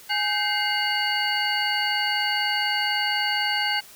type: tone cluster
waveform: sine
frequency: 831 / 1548 / 2100 / 2872 / 4488 Hz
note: G#5 / G6 / C7 / F7 / C#8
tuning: +1 / -22 / +6 / +48 / +21 cents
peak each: -28 dBFS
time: 0.09-3.81 s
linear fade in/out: 20 ms
effects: white hiss -47 dBFS RMS until 3.95 s